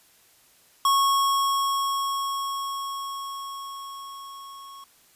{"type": "tone with level ramp", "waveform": "square", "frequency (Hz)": 1100, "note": "C#6", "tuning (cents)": -14, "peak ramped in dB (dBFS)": [-18, -42], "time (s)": [0.85, 4.84], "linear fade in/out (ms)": 2, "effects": ["white hiss -58 dBFS RMS until 5.15 s", "resampled to 32000 Hz"]}